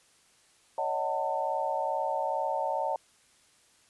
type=chord; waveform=sine; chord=D# half-diminished seventh; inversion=third; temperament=just; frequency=560 / 622.3 / 746.7 / 896 Hz; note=C#5 / D#5 / F#5 / A5; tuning=+18 / 0 / +16 / +31 cents; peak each=-34 / -34 / -34 / -31 dBFS; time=0.78-2.96 s; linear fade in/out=2 ms; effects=white hiss -63 dBFS RMS until 3.89 s + resampled to 24000 Hz